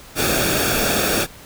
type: noise with comb filter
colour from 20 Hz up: pink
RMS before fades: -19 dBFS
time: 0.15-1.27 s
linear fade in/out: 50 ms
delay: 0.99 ms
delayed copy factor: -0.65
effects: pink hiss -42 dBFS RMS until 1.45 s

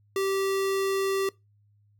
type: tone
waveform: square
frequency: 388.8 Hz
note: G4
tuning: 14 cents flat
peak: -25 dBFS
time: 0.16-1.29 s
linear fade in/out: 2 ms
effects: noise-tail reverb RT60 0.2 s tail -22 dB re dry + added 103 Hz sine -60 dBFS peak until 1.99 s

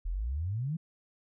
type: exponential sweep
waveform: sine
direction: up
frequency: 38.28 to 170 Hz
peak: -30 dBFS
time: 0.05-0.77 s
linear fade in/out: 10 ms
effects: none

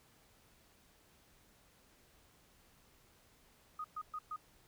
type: tone bursts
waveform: sine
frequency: 1244.5 Hz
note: D#6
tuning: in tune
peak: -39 dBFS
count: 4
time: 3.79-4.362 s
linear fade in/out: 5 ms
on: 53 ms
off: 120 ms
effects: pink hiss -67 dBFS RMS until 4.67 s

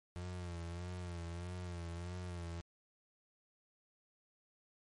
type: tone with vibrato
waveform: 35% pulse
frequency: 87.31 Hz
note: F2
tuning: in tune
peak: -40 dBFS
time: 0.16-2.61 s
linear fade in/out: 0 ms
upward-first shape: sine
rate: 1.6 Hz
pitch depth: 59 cents each way
effects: MP3 48 kbps

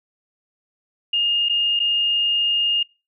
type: tone with dropouts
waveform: sine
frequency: 2834 Hz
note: F7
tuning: 25 cents sharp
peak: -17 dBFS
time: 1.13-2.83 s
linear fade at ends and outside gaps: 5 ms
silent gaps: 1.487-1.495 / 1.793-1.8 s
effects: noise-tail reverb RT60 0.3 s tail -25 dB re dry

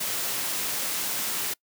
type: high-pass noise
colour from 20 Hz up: white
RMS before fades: -29 dBFS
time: 0-1.54 s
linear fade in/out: 10 ms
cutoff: 120 Hz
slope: 12 dB/octave
effects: noise-tail reverb RT60 0.1 s tail -25 dB re dry

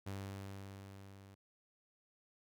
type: tone with level ramp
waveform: sawtooth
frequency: 98 Hz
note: G2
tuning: in tune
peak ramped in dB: -37 to -52 dBFS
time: 0.06-1.35 s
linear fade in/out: 10 ms
effects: none

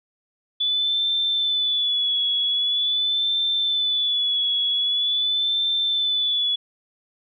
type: tone with vibrato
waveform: sine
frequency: 3459 Hz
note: A7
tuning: 30 cents flat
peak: -19 dBFS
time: 0.6-6.56 s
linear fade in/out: 10 ms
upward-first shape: sine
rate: 0.44 Hz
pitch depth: 49 cents each way
effects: none

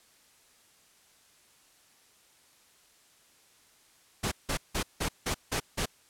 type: noise bursts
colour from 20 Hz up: pink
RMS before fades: -30 dBFS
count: 7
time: 4.23-5.859 s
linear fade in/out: 10 ms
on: 87 ms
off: 170 ms
effects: white hiss -62 dBFS RMS until 6.09 s + low-pass 11000 Hz 12 dB/octave

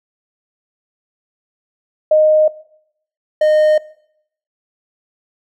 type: tone pair in turn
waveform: sine / triangle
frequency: 618 / 614.1 Hz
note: D#5 / D#5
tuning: -12 / -23 cents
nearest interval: unison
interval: 11 cents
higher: first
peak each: -7 dBFS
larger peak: neither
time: 2.11-2.48 / 3.41-3.78 s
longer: neither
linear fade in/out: 5 ms
effects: noise-tail reverb RT60 0.7 s tail -20 dB re dry

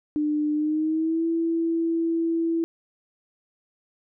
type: tone with pitch glide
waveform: sine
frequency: 300 to 331 Hz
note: D4 to E4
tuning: +37 to +7 cents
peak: -21 dBFS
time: 0.16-2.64 s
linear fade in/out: 0 ms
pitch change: +170 cents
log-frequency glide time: 0.54-1.26 s
effects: none

